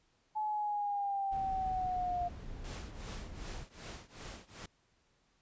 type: linear sweep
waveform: sine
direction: down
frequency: 860 to 703 Hz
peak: -32 dBFS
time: 0.35-2.29 s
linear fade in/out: 20 ms
type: noise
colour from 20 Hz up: brown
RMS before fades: -45 dBFS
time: 1.31-3.65 s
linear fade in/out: 20 ms
type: noise with tremolo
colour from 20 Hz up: pink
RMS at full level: -45 dBFS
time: 2.64-4.66 s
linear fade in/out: 5 ms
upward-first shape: triangle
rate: 2.6 Hz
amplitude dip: 95%
effects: pink hiss -73 dBFS RMS until 5.41 s + resampled to 16000 Hz